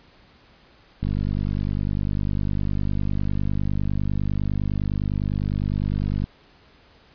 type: click train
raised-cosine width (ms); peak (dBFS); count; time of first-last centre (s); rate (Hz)
5; -13; 261; 1.03-6.24; 49.9
effects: pink hiss -54 dBFS RMS until 7.14 s + resampled to 11025 Hz

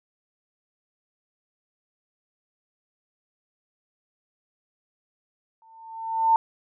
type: tone with exponential growth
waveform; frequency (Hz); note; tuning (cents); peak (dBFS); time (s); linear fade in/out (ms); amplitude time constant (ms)
sine; 899; A5; +37; -13; 5.62-6.36; 1; 160
effects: none

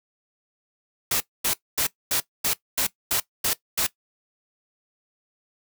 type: noise bursts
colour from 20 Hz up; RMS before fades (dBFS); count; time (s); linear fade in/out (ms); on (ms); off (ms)
white; -23; 9; 1.11-3.867; 5; 93; 240
effects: noise-tail reverb RT60 0.1 s tail -18 dB re dry

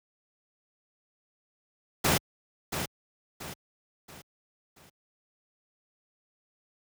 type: noise with echo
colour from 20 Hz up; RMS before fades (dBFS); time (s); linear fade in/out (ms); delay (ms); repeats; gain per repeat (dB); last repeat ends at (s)
pink; -24; 2.04-2.18; 10; 680; 4; -8; 4.9
effects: high-pass 60 Hz 12 dB/octave

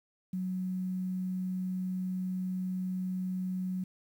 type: tone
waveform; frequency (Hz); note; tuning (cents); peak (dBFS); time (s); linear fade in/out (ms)
sine; 185; F#3; 0; -31; 0.33-3.84; 5
effects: 10-bit

